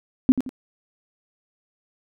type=tone with echo; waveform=sine; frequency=257.7 Hz; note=C4; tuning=26 cents flat; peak=-9 dBFS; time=0.29-0.32 s; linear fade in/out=0 ms; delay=86 ms; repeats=2; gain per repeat=-10 dB; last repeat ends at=0.492 s; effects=none